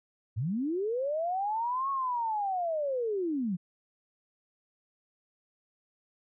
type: linear two-way sweep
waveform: sine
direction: up then down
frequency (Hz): 94.4 to 1108.7 to 165.8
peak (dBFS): -28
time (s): 0.36-3.57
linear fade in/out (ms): 20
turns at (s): 1.9
effects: none